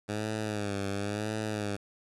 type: tone with vibrato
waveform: 10% pulse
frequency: 103.6 Hz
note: G#2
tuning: 4 cents flat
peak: -23 dBFS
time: 0.08-1.77 s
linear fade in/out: 20 ms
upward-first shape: sine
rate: 0.96 Hz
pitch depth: 82 cents each way
effects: resampled to 24000 Hz + 9-bit